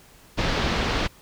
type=low-pass noise; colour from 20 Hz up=pink; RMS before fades=-24 dBFS; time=0.37-1.08 s; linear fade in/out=20 ms; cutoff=4800 Hz; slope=24 dB/octave; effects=pink hiss -52 dBFS RMS until 1.21 s